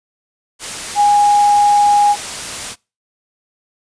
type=tone in noise; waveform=sine; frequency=823 Hz; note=G#5; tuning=16 cents flat; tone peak=-8 dBFS; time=0.95-2.16 s; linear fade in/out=50 ms; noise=white; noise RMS=-25 dBFS; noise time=0.59-2.76 s; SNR=+14 dB; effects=noise-tail reverb RT60 0.3 s tail -25 dB re dry + resampled to 22050 Hz